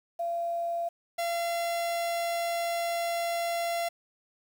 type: tone pair in turn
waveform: sine / 45% pulse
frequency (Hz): 683 / 683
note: F5 / F5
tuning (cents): -39 / -39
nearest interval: unison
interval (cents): 0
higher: neither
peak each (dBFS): -28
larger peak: neither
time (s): 0.19-0.89 / 1.18-3.89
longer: second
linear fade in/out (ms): 10
effects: 9-bit